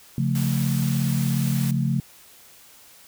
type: chord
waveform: sine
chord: Db augmented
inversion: none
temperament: equal with one note detuned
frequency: 137.63 / 174.61 / 220 Hz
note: Db3 / F3 / A3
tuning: -12 / 0 / 0 cents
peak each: -22 / -26 / -26 dBFS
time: 0.18-2 s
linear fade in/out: 2 ms
type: noise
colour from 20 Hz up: white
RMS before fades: -35 dBFS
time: 0.35-1.71 s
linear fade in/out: 2 ms
effects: white hiss -50 dBFS RMS until 3.07 s